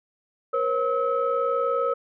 sine tone cluster, 478.1 / 538 / 1289 Hz, A#4 / C5 / E6, +44 / +48 / -39 cents, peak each -25 dBFS, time 0.53-1.94 s, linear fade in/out 10 ms, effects tanh soft clip ceiling -13 dBFS

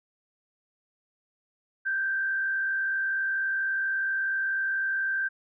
sine tone with frequency modulation, 1568 Hz, G6, in tune, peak -25 dBFS, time 1.85-5.29 s, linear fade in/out 20 ms, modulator 52.2 Hz, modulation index 0.58, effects none

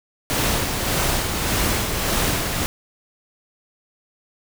pink noise with tremolo, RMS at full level -20 dBFS, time 0.3-2.66 s, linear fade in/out 0 ms, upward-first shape sine, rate 1.7 Hz, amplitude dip 40%, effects none

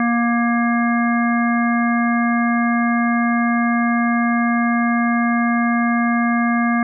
harmonic tone, 236 Hz, A#3, 22 cents sharp, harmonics 1 / 3 / 5 / 7 / 9, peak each -16 / -24 / -24 / -25 / -27 dBFS, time 0-6.83 s, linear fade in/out 2 ms, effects none

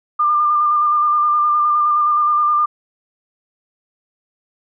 sine tone with vibrato, 1198 Hz, D6, 34 cents sharp, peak -12 dBFS, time 0.19-2.66 s, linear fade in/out 10 ms, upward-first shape square, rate 9.6 Hz, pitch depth 17 cents each way, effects none

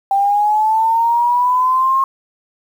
sine linear sweep, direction up, 784 to 1078 Hz, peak -11 dBFS, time 0.11-2.04 s, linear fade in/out 2 ms, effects 7-bit

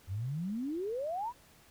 sine exponential sweep, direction up, 87.31 to 1016 Hz, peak -33 dBFS, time 0.07-1.33 s, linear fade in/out 50 ms, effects pink hiss -61 dBFS RMS until 1.7 s

